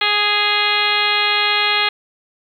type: harmonic tone with a mistuned harmonic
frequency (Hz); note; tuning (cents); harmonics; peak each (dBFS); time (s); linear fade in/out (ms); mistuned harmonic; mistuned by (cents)
415.3; G#4; 0; 1 / 2 / 3 / 4 / 5 / 6 / 7 / 8 / 9 / 10; -29 / -24 / -23 / -24 / -21 / -22 / -26 / -21 / -26 / -24; 0.01-1.89; 5; 7; -25
effects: 8-bit